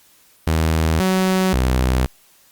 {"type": "tone with pitch steps", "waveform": "sawtooth", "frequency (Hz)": [80, 187.5, 63.5], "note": ["D#2", "F#3", "B1"], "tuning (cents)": [49, 23, 49], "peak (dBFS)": -11, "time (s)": [0.47, 2.06], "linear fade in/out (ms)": 0, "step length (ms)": 530, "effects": ["white hiss -53 dBFS RMS until 2.51 s", "Opus 48 kbps"]}